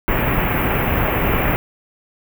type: band-stop noise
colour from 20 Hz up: pink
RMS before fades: -18 dBFS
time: 0.08-1.56 s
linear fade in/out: 0 ms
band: 2700 to 14000 Hz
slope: 48 dB/octave
effects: none